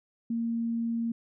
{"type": "tone", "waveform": "sine", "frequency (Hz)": 231.1, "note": "A#3", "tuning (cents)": -15, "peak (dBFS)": -27, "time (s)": [0.3, 1.12], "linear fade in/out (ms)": 5, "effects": []}